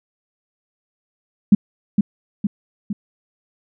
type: tone with echo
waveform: sine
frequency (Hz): 204.8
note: G#3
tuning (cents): -24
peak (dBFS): -5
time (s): 1.52-1.55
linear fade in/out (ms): 5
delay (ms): 460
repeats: 3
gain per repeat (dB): -5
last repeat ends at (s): 2.93
effects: none